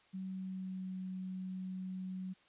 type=tone with pitch glide; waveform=sine; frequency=188.8 to 186.31 Hz; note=F#3 to F#3; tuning=+35 to +12 cents; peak=-39 dBFS; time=0.13-2.34 s; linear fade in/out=20 ms; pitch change=-23 cents; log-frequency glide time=0.24-0.98 s; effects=white hiss -67 dBFS RMS until 2.48 s + resampled to 8000 Hz